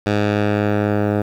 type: tone with low-pass filter sweep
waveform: 10% pulse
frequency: 103.83 Hz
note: G#2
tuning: in tune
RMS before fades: -18 dBFS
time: 0.06-1.22 s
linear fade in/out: 5 ms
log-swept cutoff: 4300 to 1100 Hz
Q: 0.72
effects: 7-bit